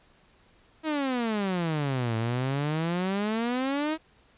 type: exponential two-way sweep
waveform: sawtooth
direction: down then up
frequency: 322.4 to 110.6 to 322.4 Hz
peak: -22 dBFS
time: 0.83-3.98 s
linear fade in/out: 50 ms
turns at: 2.16 s
effects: pink hiss -61 dBFS RMS until 4.37 s + resampled to 8000 Hz